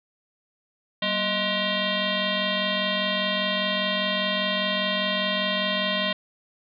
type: tone with frequency modulation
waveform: sine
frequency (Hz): 1908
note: A#6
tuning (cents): +40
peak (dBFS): -22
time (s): 1.02-6.13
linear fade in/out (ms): 5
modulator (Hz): 429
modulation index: 4.3
effects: none